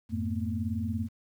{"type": "tone cluster", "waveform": "sine", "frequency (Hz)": [89, 106.3, 223.9, 244.6], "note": ["F2", "G#2", "A3", "B3"], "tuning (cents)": [33, 41, 30, -16], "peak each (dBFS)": [-33, -36, -32, -39], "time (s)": [0.09, 1.09], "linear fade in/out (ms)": 50, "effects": ["10-bit"]}